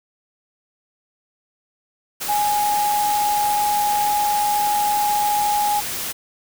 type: tone in noise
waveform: sine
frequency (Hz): 830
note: G#5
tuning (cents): -1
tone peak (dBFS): -17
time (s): 2.28-5.81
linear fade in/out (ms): 20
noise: white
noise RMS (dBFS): -27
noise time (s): 2.2-6.13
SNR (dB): +7
effects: none